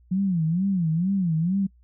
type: tone with vibrato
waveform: sine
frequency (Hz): 176.8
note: F3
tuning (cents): +22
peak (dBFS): -20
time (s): 0.11-1.67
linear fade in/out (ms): 10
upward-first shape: sine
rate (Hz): 2.2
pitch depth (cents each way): 200
effects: noise-tail reverb RT60 0.1 s tail -26 dB re dry + added 60 Hz sine -53 dBFS peak until 1.83 s